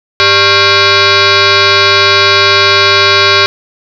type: tone with frequency modulation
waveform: sine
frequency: 1389 Hz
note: F6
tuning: 10 cents flat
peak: -4 dBFS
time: 0.2-3.46 s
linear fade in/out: 0 ms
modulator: 496 Hz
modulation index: 6.8
effects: none